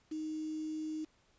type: tone with quantisation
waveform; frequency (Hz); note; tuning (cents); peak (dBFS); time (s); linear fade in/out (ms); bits
sine; 311.4; D#4; +2; -36; 0.11-1.05; 10; 9
effects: pink hiss -70 dBFS RMS until 1.38 s + resampled to 16000 Hz